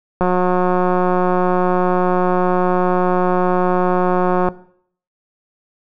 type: click train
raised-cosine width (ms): 1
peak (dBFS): -3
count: 775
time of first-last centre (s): 0.21-4.486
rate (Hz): 181
effects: noise-tail reverb RT60 0.6 s tail -18 dB re dry